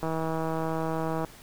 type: click train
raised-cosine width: 1 ms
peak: -17 dBFS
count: 197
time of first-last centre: 0.03-1.247 s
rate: 161 Hz
effects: pink hiss -50 dBFS RMS until 1.42 s